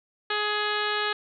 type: harmonic tone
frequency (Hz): 419.3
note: G#4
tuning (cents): +17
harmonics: 1 / 2 / 3 / 4 / 5 / 6 / 7 / 8 / 9 / 10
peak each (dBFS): -32 / -34 / -31 / -30 / -38 / -37 / -36 / -36 / -38 / -38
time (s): 0.3-1.13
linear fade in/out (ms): 5
effects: none